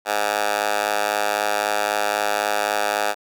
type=tone with high-pass filter; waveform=10% pulse; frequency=103.83 Hz; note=G#2; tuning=in tune; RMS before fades=-22 dBFS; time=0.05-3.15 s; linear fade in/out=50 ms; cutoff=820 Hz; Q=2.2; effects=none